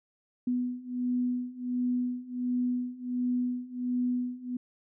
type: beating tone pair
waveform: sine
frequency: 246.9 / 248.3 Hz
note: B3 / B3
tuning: 0 / +9 cents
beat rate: 1.4 Hz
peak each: -32 / -30 dBFS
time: 0.47-4.57 s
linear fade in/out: 5 ms
effects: none